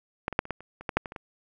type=clicks; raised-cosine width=0.5 ms; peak=-12 / -19 / -6 / -26 / -14 / -30 / -27 / -14 / -6 / -20 / -25 / -22 dBFS; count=12; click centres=0.281 / 0.327 / 0.391 / 0.454 / 0.507 / 0.606 / 0.81 / 0.892 / 0.97 / 1.058 / 1.121 / 1.162 s; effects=none